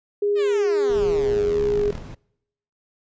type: tone with pitch glide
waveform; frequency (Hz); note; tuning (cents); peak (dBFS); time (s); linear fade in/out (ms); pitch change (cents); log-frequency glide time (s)
sine; 409.5 to 412.1; G#4 to G#4; -24 to -13; -18; 0.22-1.91; 5; +11; 0.94-1.4
type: exponential sweep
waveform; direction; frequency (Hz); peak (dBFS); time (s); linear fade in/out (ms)
10% pulse; down; 644 to 34.65; -23; 0.35-2.01; 50
type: noise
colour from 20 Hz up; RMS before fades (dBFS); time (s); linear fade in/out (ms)
brown; -34; 0.89-2.15; 10
effects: noise-tail reverb RT60 0.8 s tail -25 dB re dry + resampled to 16000 Hz